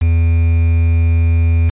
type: tone with quantisation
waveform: triangle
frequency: 83 Hz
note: E2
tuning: 12 cents sharp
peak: -7 dBFS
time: 0.01-1.7 s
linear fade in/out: 10 ms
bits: 5
effects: resampled to 8000 Hz